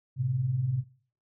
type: tone pair together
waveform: sine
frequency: 109.06 / 129.7 Hz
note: A2 / C3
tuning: -15 / -15 cents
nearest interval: minor third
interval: 300 cents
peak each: -33 / -26 dBFS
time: 0.16-0.84 s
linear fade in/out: 50 ms
effects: noise-tail reverb RT60 0.5 s tail -21 dB re dry